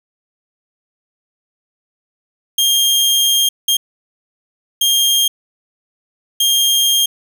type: tone bursts at uneven times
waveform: sawtooth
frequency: 3216 Hz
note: G7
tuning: 44 cents sharp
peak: -8 dBFS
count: 4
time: 2.58-3.49 / 3.68-3.77 / 4.81-5.28 / 6.4-7.06 s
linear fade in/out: 5 ms
effects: none